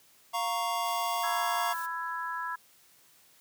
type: chord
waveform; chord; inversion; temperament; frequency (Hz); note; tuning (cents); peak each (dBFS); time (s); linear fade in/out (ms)
square; Bb minor; second; equal; 698.5 / 932.3 / 1108.7; F5 / Bb5 / Db6; 0 / 0 / 0; -34; 0.33-1.74; 20
type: noise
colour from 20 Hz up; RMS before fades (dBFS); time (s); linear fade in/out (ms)
blue; -45; 0.84-1.87; 20
type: harmonic tone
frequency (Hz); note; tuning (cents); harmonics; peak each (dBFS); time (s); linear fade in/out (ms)
332.4; E4; +15; 3 / 4 / 5; -35 / -38 / -37; 1.23-2.56; 10
effects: white hiss -61 dBFS RMS until 3.4 s + high-pass 80 Hz 12 dB/octave